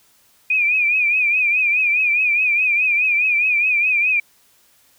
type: tone with vibrato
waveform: sine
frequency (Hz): 2444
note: D#7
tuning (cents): -32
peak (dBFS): -14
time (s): 0.5-4.2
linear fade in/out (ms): 5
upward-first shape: triangle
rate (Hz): 4.8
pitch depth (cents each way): 100
effects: white hiss -56 dBFS RMS until 4.98 s